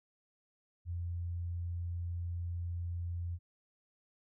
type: tone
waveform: sine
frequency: 86.5 Hz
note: F2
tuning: 16 cents flat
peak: -35 dBFS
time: 0.85-3.39 s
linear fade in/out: 50 ms
effects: none